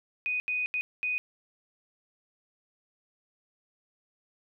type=tone bursts at uneven times; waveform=sine; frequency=2489 Hz; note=D#7; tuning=in tune; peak=-27 dBFS; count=4; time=0.26-0.4 / 0.48-0.66 / 0.74-0.81 / 1.03-1.18 s; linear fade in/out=0 ms; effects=none